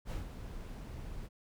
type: noise with ADSR envelope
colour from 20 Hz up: brown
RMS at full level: -36 dBFS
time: 0.05-1.29 s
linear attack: 57 ms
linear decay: 140 ms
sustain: -8 dB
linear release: 35 ms
effects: none